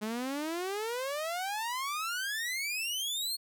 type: exponential sweep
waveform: sawtooth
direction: up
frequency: 208.4 to 4369 Hz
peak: -29 dBFS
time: 0.01-3.37 s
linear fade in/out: 20 ms
effects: none